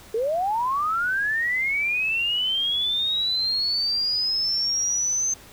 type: linear sweep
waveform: sine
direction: up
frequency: 425.2 to 6272 Hz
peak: -21 dBFS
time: 0.14-5.34 s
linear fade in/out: 5 ms
effects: pink hiss -47 dBFS RMS until 5.52 s